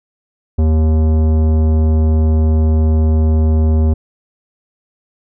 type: tone with tanh clipping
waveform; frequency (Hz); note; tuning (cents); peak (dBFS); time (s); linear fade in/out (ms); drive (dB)
sine; 78.6; D#2; +18; -11; 0.58-3.94; 10; 15
effects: none